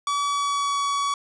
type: tone with pitch glide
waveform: 45% pulse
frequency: 1143 to 1130.5 Hz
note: D6 to C#6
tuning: -47 to +34 cents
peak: -22 dBFS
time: 0.07-1.14 s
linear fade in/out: 2 ms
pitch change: -19 cents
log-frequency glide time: 0.23-0.78 s
effects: resampled to 22050 Hz + 10-bit